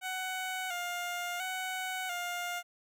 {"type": "tone with vibrato", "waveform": "15% pulse", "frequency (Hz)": 726, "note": "F#5", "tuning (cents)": -33, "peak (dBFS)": -28, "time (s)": [0.01, 2.63], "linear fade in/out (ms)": 50, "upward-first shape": "square", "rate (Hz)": 0.72, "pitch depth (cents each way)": 49, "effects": []}